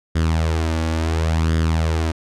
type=tone with flanger; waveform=sawtooth; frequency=80.7 Hz; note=E2; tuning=36 cents flat; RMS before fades=-19 dBFS; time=0.15-2.12 s; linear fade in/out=10 ms; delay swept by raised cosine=0.59 to 3.59 ms; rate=0.71 Hz; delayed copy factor=+0.6; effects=low-pass 8000 Hz 12 dB/octave